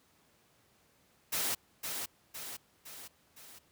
white noise with echo, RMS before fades -33 dBFS, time 1.32-1.55 s, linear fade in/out 10 ms, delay 510 ms, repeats 4, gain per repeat -5 dB, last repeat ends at 3.59 s, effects pink hiss -68 dBFS RMS until 3.71 s + high-pass 80 Hz 12 dB/octave

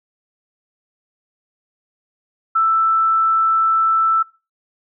sine tone, 1324 Hz, E6, 7 cents sharp, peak -12 dBFS, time 2.55-4.23 s, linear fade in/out 10 ms, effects noise-tail reverb RT60 0.3 s tail -22 dB re dry

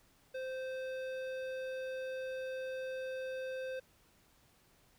sine tone with hard clipping, 520 Hz, C5, 11 cents flat, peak -40 dBFS, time 0.34-3.8 s, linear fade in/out 10 ms, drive 13 dB, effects pink hiss -68 dBFS RMS until 4.98 s

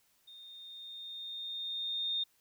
sine tone with level ramp, 3659 Hz, A#7, 33 cents flat, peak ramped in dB -50 to -30 dBFS, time 0.27-2.24 s, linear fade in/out 10 ms, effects white hiss -71 dBFS RMS until 2.4 s

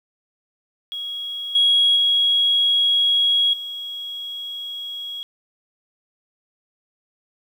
sine tone with level steps, 3313 Hz, G#7, 5 cents flat, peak -26 / -12 / -14 / -28 dBFS, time 0.92-5.23 s, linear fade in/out 0 ms, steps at 1.55 / 1.96 / 3.53 s, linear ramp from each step 5 ms, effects tanh soft clip ceiling -8 dBFS + 8-bit

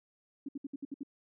sine tone bursts, 278.7 Hz, C#4, 9 cents sharp, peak -36 dBFS, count 7, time 0.46-1.033 s, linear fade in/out 5 ms, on 27 ms, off 64 ms, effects none

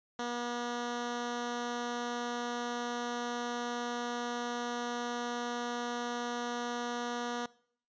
10% pulse tone, 240.6 Hz, B3, 45 cents flat, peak -26 dBFS, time 0.19-7.46 s, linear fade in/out 2 ms, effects noise-tail reverb RT60 0.6 s tail -22 dB re dry + resampled to 16000 Hz

